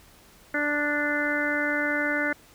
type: harmonic tone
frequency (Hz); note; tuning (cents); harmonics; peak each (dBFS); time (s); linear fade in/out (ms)
293.7; D4; 0; 1 / 2 / 3 / 4 / 5 / 6 / 7; -30 / -31 / -39 / -39 / -28 / -30 / -31; 0.54-2.33; 5
effects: pink hiss -54 dBFS RMS until 2.54 s